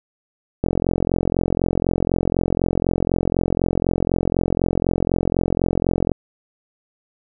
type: click train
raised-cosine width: 2 ms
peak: -5 dBFS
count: 242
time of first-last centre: 0.64-6.117 s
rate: 44 Hz
effects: none